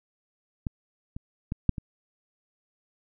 clicks, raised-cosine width 5 ms, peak -17 / -24 / -17 / -7 / -21 dBFS, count 5, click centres 0.668 / 1.165 / 1.521 / 1.693 / 1.782 s, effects none

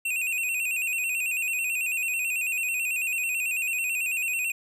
square tone with vibrato, 2602 Hz, E7, 23 cents flat, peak -26 dBFS, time 0.05-4.52 s, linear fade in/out 5 ms, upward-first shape square, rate 9.1 Hz, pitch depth 73 cents each way, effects none

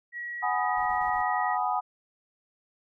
sine tone, 1916 Hz, A#6, 47 cents sharp, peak -33 dBFS, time 0.12-1.58 s, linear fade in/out 50 ms
sine chord, G# minor seventh, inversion third, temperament equal, 740 / 830.6 / 987.8 / 1244.5 Hz, F#5 / G#5 / B5 / D#6, 0 / 0 / 0 / 0 cents, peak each -29 / -30 / -32 / -31 dBFS, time 0.42-1.81 s, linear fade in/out 20 ms
brown noise bursts, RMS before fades -49 dBFS, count 4, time 0.77-1.221 s, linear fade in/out 5 ms, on 97 ms, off 21 ms
effects none

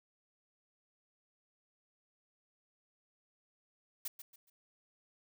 blue noise with echo, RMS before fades -39 dBFS, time 4.05-4.08 s, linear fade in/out 5 ms, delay 140 ms, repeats 3, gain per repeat -10 dB, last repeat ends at 4.5 s, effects none

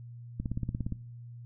click train, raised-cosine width 5 ms, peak -20 dBFS, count 10, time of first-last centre 0.4-0.923 s, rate 17.2 Hz, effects noise-tail reverb RT60 0.6 s tail -21 dB re dry + added 119 Hz sine -43 dBFS peak until 1.45 s

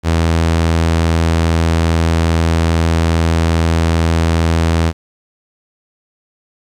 sawtooth tone, 82.41 Hz, E2, in tune, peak -7 dBFS, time 0.03-4.93 s, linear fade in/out 50 ms, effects low-pass 8000 Hz 12 dB/octave + 8-bit

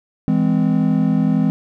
triangle chord, E augmented, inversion none, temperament just, 164.81 / 206 / 257.5 Hz, E3 / G#3 / B#3, 0 / -14 / -28 cents, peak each -16 dBFS, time 0.28-1.5 s, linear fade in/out 0 ms, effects none

